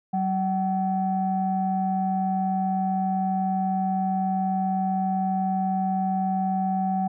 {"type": "tone pair together", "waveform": "sine", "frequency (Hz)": [189.5, 758], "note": ["F#3", "F#5"], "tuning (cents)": [42, 42], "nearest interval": "2 octaves", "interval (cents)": 2400, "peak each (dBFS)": -24, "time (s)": [0.13, 7.08], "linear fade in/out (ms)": 10, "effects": ["tanh soft clip ceiling -14 dBFS"]}